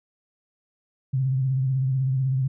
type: tone with vibrato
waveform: sine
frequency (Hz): 132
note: C3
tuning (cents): +16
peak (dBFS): -20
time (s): 1.13-2.48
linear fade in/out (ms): 10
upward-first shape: triangle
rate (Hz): 16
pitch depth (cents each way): 68
effects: none